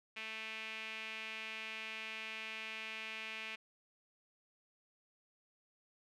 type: tone with band-pass filter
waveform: sawtooth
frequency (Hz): 220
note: A3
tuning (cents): 0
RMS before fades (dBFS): -45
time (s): 0.16-3.56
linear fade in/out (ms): 10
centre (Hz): 2500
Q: 4.2
effects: none